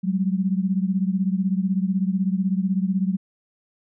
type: beating tone pair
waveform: sine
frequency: 185.7 / 201.7 Hz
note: F#3 / G3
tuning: +7 / +50 cents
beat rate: 16 Hz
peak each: -21 / -24 dBFS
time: 0.03-3.17 s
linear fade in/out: 20 ms
effects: none